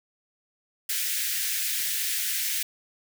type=high-pass noise; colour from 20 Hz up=white; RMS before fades=-28 dBFS; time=0.89-2.63 s; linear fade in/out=5 ms; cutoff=1600 Hz; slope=48 dB/octave; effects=none